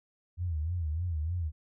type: tone with vibrato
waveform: sine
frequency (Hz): 82.41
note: E2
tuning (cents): 0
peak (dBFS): -29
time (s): 0.37-1.52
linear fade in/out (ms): 50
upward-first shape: sine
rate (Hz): 3.3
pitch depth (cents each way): 150
effects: none